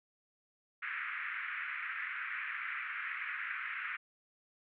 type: band-pass noise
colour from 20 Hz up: white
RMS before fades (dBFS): -40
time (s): 0.82-3.97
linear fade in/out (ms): 10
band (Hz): 1300 to 2300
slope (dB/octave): 48
effects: none